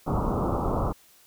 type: low-pass noise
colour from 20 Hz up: pink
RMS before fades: -26 dBFS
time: 0.06-0.93 s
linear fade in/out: 20 ms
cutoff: 1300 Hz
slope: 96 dB/octave
effects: white hiss -57 dBFS RMS until 1.26 s